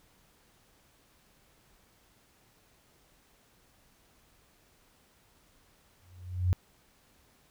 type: tone with exponential growth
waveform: sine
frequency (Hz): 90.5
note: F#2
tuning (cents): -38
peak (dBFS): -20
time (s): 6.02-6.53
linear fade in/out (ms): 0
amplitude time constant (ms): 110
effects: pink hiss -65 dBFS RMS until 7.5 s